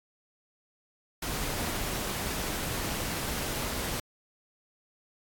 pink noise, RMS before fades -33 dBFS, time 1.22-4 s, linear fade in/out 5 ms, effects AAC 64 kbps

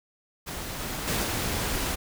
pink noise with level steps, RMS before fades -35 / -33 / -27 / -29 dBFS, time 0.46-1.96 s, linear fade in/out 20 ms, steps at 0.79 / 1.07 / 1.23 s, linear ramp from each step 10 ms, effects none

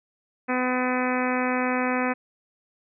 harmonic tone, 252.4 Hz, B3, 38 cents sharp, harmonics 1 / 2 / 3 / 4 / 5 / 6 / 7 / 8 / 9 / 10, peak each -26 / -29 / -31 / -32 / -33 / -34 / -34 / -35 / -36 / -36 dBFS, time 0.48-2.14 s, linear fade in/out 20 ms, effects none

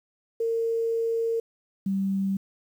sine tone pair in turn, 457.3 / 194.56 Hz, A#4 / G3, -33 / -13 cents, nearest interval octave + minor third, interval 1480 cents, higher first, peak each -23 dBFS, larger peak neither, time 0.4-1.4 / 1.86-2.37 s, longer first, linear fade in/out 5 ms, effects 9-bit

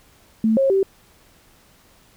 sine tone with pitch steps, 221 / 540 / 387.5 Hz, A3 / C#5 / G4, +8 / -45 / -20 cents, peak -14 dBFS, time 0.44-0.83 s, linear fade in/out 2 ms, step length 130 ms, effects pink hiss -54 dBFS RMS until 2.16 s

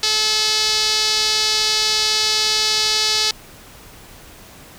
sawtooth tone with band-pass filter, 431.9 Hz, A4, 32 cents flat, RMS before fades -18 dBFS, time 0.03-3.31 s, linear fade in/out 2 ms, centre 4600 Hz, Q 3.1, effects pink hiss -42 dBFS RMS until 4.78 s

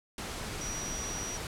sine tone in noise, 5800 Hz, F#8, 35 cents flat, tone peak -37 dBFS, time 0.61-1.37 s, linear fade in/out 2 ms, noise pink, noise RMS -38 dBFS, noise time 0.18-1.47 s, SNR -2 dB, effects low-pass 10000 Hz 12 dB/octave

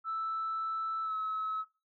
sine tone with pitch glide, 1318.5 to 1290.6 Hz, E6 to E6, 0 to -37 cents, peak -31 dBFS, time 0.04-1.65 s, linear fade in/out 50 ms, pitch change -37 cents, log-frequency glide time 1.03-1.14 s, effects noise-tail reverb RT60 0.3 s tail -17 dB re dry + tanh soft clip ceiling -28 dBFS

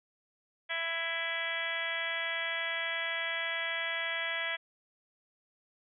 harmonic tone, 331.7 Hz, E4, 11 cents sharp, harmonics 2 / 3 / 4 / 5 / 6 / 7 / 8 / 9 / 10, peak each -42 / -46 / -45 / -38 / -36 / -39 / -47 / -46 / -40 dBFS, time 0.69-4.57 s, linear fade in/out 20 ms, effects none

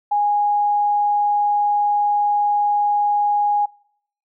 sine tone, 825 Hz, G#5, 12 cents flat, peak -15 dBFS, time 0.11-3.66 s, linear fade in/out 10 ms, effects noise-tail reverb RT60 0.7 s tail -25 dB re dry

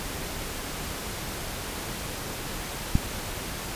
click, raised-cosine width 5 ms, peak -7 dBFS, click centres 2.954 s, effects pink hiss -34 dBFS RMS until 3.75 s + resampled to 32000 Hz

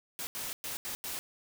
white noise bursts at uneven times, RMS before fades -38 dBFS, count 5, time 0.19-0.27 / 0.35-0.53 / 0.64-0.77 / 0.85-0.95 / 1.04-1.19 s, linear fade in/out 0 ms, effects none

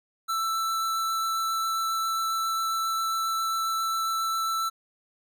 square tone with vibrato, 1328 Hz, E6, 12 cents sharp, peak -26 dBFS, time 0.28-4.7 s, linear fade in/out 20 ms, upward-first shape triangle, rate 7.4 Hz, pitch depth 9 cents each way, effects none

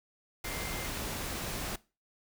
sine tone in noise, 2093 Hz, C7, in tune, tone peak -44 dBFS, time 0.44-0.87 s, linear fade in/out 5 ms, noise pink, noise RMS -37 dBFS, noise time 0.44-1.76 s, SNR -10 dB, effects noise-tail reverb RT60 0.3 s tail -20 dB re dry

